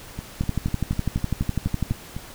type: two click trains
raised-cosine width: 5 ms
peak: -10 / -18 dBFS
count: 19 / 9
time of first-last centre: 0.41-1.91 / 0.19-2.165 s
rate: 12 / 4.05 Hz
effects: pink hiss -42 dBFS RMS until 2.34 s